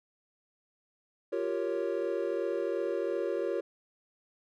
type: chord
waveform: triangle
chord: G half-diminished seventh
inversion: third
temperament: equal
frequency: 349.2 / 392 / 466.2 / 554.4 Hz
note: F4 / G4 / Bb4 / Db5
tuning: 0 / 0 / 0 / 0 cents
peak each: -33 dBFS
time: 1.32-3.61 s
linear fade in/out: 10 ms
effects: none